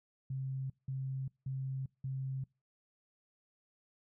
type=tone bursts; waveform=sine; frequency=133.1 Hz; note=C3; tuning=30 cents sharp; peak=-35 dBFS; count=4; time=0.3-2.44 s; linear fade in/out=5 ms; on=400 ms; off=180 ms; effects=noise-tail reverb RT60 0.3 s tail -26 dB re dry